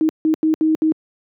sine tone bursts at uneven times, 315 Hz, D#4, 21 cents sharp, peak -12 dBFS, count 5, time 0.01-0.09 / 0.25-0.34 / 0.43-0.54 / 0.61-0.75 / 0.82-0.92 s, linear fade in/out 0 ms, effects high-pass 200 Hz 12 dB/octave

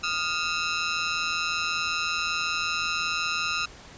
15% pulse ring-modulated tone, 1318.5 Hz, E6, in tune, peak -16 dBFS, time 0.03-3.66 s, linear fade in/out 10 ms, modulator 82.7 Hz, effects pink hiss -47 dBFS RMS until 3.97 s + resampled to 16000 Hz

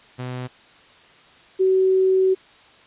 sawtooth / sine tone pair in turn, 126 / 377.6 Hz, B2 / F#4, +35 / +35 cents, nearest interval octave + perfect fifth, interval 1900 cents, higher second, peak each -24 / -14 dBFS, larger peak second, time 0.18-0.48 / 1.59-2.35 s, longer second, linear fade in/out 20 ms, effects white hiss -50 dBFS RMS until 2.86 s + resampled to 8000 Hz

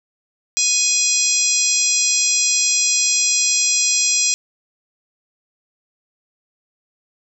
harmonic tone, 830.6 Hz, G#5, in tune, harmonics 3 / 4 / 5 / 6 / 7 / 8 / 9, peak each -24 / -28 / -26 / -24 / -19 / -27 / -19 dBFS, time 0.57-4.34 s, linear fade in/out 0 ms, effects 8-bit

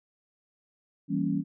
sine chord, E diminished seventh, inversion none, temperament equal, 164.81 / 196 / 233.1 / 277.2 Hz, E3 / G3 / Bb3 / Db4, 0 / 0 / 0 / 0 cents, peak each -31 / -30 / -34 / -29 dBFS, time 1.08-1.44 s, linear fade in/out 50 ms, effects none

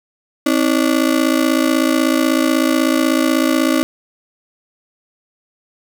35% pulse ring-modulated tone, 290.9 Hz, D4, 16 cents flat, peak -8 dBFS, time 0.46-3.83 s, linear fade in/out 0 ms, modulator 28.1 Hz, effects none

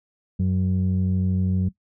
sine tone pair together, 92.7 / 185.4 Hz, F#2 / F#3, +4 / +4 cents, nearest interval octave, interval 1200 cents, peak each -20 dBFS, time 0.39-1.69 s, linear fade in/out 10 ms, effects noise-tail reverb RT60 0.1 s tail -17 dB re dry + tanh soft clip ceiling -15 dBFS

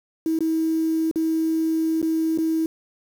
triangle tone with dropouts, 321.6 Hz, E4, 43 cents flat, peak -15 dBFS, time 0.26-2.66 s, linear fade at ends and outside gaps 2 ms, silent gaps 0.389-0.406 / 1.113-1.158 / 2.017-2.027 / 2.376-2.385 s, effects tanh soft clip ceiling -17 dBFS + 7-bit

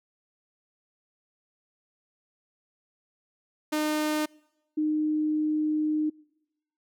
sawtooth / sine tone pair in turn, 304.9 / 306.3 Hz, D#4 / D#4, -35 / -27 cents, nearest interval unison, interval 8 cents, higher second, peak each -21 / -23 dBFS, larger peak first, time 3.72-4.26 / 4.77-6.1 s, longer second, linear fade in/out 10 ms, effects noise-tail reverb RT60 0.9 s tail -25 dB re dry

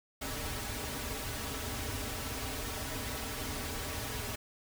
pink noise with comb filter, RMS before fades -38 dBFS, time 0.21-4.36 s, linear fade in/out 10 ms, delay 5.7 ms, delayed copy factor -0.95, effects none

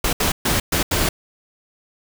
pink noise bursts at uneven times, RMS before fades -19 dBFS, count 5, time 0.04-0.13 / 0.2-0.32 / 0.45-0.6 / 0.72-0.83 / 0.91-1.09 s, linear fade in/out 5 ms, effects none

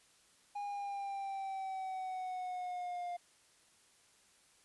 triangle exponential sweep, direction down, 819 to 702 Hz, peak -36 dBFS, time 0.55-3.17 s, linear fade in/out 10 ms, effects white hiss -67 dBFS RMS until 4.64 s + resampled to 24000 Hz

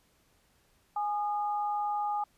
sine tone pair together, 830.6 / 1222.5 Hz, G#5 / D#6, 0 / -31 cents, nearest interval perfect fifth, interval 669 cents, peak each -29 / -37 dBFS, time 0.96-2.24 s, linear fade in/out 5 ms, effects pink hiss -68 dBFS RMS until 2.37 s + resampled to 32000 Hz

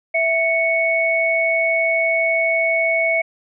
sine tone pair together, 659.1 / 2217 Hz, E5 / C#7, 0 / 0 cents, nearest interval octave + major sixth, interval 2100 cents, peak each -19 / -17 dBFS, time 0.14-3.22 s, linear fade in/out 10 ms, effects none

